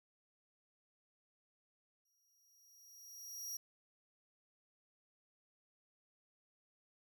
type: tone with exponential growth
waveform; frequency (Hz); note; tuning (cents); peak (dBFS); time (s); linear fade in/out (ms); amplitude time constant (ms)
sawtooth; 5690; F8; +31; -38; 2.05-3.57; 5; 330
effects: none